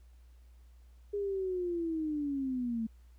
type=linear sweep; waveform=sine; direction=down; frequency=411.6 to 220 Hz; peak=-31 dBFS; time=1.13-2.87 s; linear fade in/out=10 ms; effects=added 60 Hz sine -54 dBFS peak until 3.18 s + pink hiss -73 dBFS RMS until 3.18 s